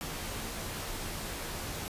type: noise with comb filter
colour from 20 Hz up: pink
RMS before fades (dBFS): -38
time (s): 0.01-1.88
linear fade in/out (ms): 0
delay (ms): 16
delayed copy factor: -0.5
effects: resampled to 32000 Hz